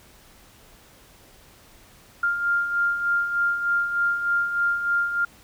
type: beating tone pair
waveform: sine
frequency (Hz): 1396.9 / 1400.2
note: F6 / F6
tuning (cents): 0 / +4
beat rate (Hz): 3.3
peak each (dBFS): -29 / -21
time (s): 2.23-5.25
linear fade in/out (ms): 5
effects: pink hiss -52 dBFS RMS until 5.43 s